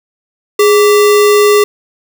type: tone with sample-and-hold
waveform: sine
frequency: 415.3 Hz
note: G#4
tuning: in tune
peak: -4 dBFS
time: 0.59-1.64 s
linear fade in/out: 5 ms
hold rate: 1575 Hz
effects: none